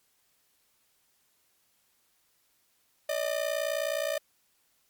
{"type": "ring-modulated tone", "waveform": "45% pulse", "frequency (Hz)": 604, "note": "D5", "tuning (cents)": 48, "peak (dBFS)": -25, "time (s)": [3.09, 4.18], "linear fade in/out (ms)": 0, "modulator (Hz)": 29.8, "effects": ["white hiss -70 dBFS RMS until 4.89 s", "MP3 96 kbps"]}